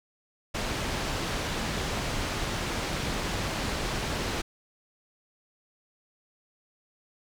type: low-pass noise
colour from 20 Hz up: pink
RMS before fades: -31 dBFS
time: 0.54-4.42 s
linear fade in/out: 10 ms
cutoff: 6100 Hz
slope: 12 dB/octave
effects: none